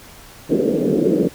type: band-pass noise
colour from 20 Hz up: white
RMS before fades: -17 dBFS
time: 0.49-1.29 s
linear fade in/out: 20 ms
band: 160 to 490 Hz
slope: 48 dB/octave
effects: pink hiss -42 dBFS RMS until 1.34 s